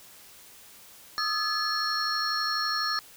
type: tone cluster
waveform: sine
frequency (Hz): 1237 / 1309 / 1715 / 4310 / 5470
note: D#6 / E6 / A6 / C#8 / F8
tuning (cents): -10 / -13 / -45 / -49 / -37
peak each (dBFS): -31 / -36 / -32 / -30 / -35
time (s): 1.18-2.99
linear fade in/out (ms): 0
effects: white hiss -51 dBFS RMS until 3.16 s